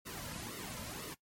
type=noise with flanger; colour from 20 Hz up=pink; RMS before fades=-44 dBFS; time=0.05-1.15 s; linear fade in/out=20 ms; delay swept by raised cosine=1.2 to 2.7 ms; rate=2 Hz; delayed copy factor=-0.8; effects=noise-tail reverb RT60 0.1 s tail -18 dB re dry + MP3 64 kbps